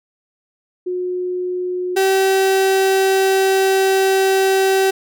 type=tone pair in turn; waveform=sine / 35% pulse; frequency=362.3 / 384.3 Hz; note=F#4 / G4; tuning=-36 / -34 cents; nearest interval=minor second; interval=102 cents; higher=second; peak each=-19 / -11 dBFS; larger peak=second; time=0.86-1.96 / 1.96-4.91 s; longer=second; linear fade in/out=10 ms; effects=none